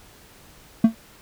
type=tone with exponential decay; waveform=triangle; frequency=224.6 Hz; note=A3; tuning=36 cents sharp; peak=-5 dBFS; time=0.84-0.95 s; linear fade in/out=5 ms; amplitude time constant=22 ms; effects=pink hiss -50 dBFS RMS until 1.21 s